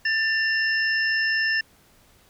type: tone cluster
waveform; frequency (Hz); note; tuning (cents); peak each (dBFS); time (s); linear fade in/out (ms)
sine; 1778 / 2760 / 5280; A6 / F7 / E8; +18 / -21 / +2; -21 / -30 / -29; 0.05-1.61; 5
effects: pink hiss -57 dBFS RMS until 2.29 s